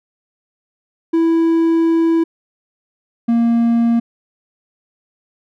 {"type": "tone pair in turn", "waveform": "triangle", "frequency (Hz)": [329.6, 233.1], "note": ["E4", "A#3"], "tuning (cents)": [0, 0], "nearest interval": "tritone", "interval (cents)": 600, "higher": "first", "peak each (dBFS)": -9, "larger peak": "neither", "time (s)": [[1.13, 2.24], [3.28, 4]], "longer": "first", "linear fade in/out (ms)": 10, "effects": []}